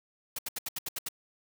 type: noise bursts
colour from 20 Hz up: white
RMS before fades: -35 dBFS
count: 8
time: 0.36-1.087 s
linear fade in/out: 5 ms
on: 27 ms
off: 73 ms
effects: none